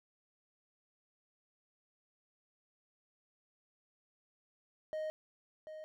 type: tone with echo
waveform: triangle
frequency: 622.3 Hz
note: D#5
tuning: in tune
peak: -34 dBFS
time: 4.93-5.1 s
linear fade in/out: 0 ms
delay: 740 ms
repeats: 1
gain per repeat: -9 dB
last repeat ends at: 5.84 s
effects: none